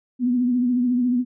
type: tone with vibrato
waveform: sine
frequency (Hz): 246.9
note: B3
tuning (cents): 0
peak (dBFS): -17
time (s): 0.19-1.25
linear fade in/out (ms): 50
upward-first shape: triangle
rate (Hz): 14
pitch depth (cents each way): 62
effects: none